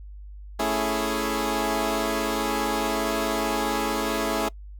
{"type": "chord", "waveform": "15% pulse", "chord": "A major seventh", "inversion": "none", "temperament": "equal", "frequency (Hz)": [220, 277.2, 329.6, 415.3], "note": ["A3", "C#4", "E4", "G#4"], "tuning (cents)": [0, 0, 0, 0], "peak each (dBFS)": -23, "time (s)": [0.59, 4.49], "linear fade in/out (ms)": 10, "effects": ["noise-tail reverb RT60 0.1 s tail -23 dB re dry", "added 50 Hz sine -38 dBFS peak until 4.79 s"]}